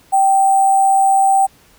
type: tone with sample-and-hold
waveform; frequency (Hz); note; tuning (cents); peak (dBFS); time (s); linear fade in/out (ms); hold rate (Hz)
sine; 778; G5; -13; -9; 0.12-1.47; 20; 8820
effects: pink hiss -50 dBFS RMS until 1.78 s